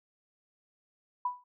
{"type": "tone with exponential decay", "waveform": "sine", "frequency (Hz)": 987.8, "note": "B5", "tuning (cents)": 0, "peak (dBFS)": -25, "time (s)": [1.25, 1.44], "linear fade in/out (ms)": 5, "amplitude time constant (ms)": 41, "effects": []}